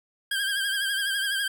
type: tone with vibrato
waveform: 25% pulse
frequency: 1600 Hz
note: G6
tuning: 35 cents sharp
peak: -21 dBFS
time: 0.31-1.48 s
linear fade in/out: 5 ms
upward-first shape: triangle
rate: 12 Hz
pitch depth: 68 cents each way
effects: none